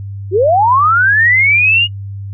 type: linear sweep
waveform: sine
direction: up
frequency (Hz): 340.9 to 2890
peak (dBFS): -7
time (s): 0.31-1.88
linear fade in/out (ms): 50
effects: noise-tail reverb RT60 0.1 s tail -22 dB re dry + added 99 Hz sine -22 dBFS peak until 2.33 s